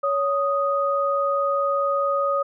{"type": "tone pair together", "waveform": "sine", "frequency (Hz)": [560.2, 1244.5], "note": ["C#5", "D#6"], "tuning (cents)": [18, 0], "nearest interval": "octave + major second", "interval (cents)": 1382, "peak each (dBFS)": -22, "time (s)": [0.03, 2.43], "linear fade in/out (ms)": 10, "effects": []}